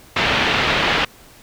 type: low-pass noise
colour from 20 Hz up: white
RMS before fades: -18 dBFS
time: 0.16-1.05 s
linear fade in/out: 5 ms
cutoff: 3300 Hz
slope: 24 dB/octave
effects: pink hiss -46 dBFS RMS until 1.42 s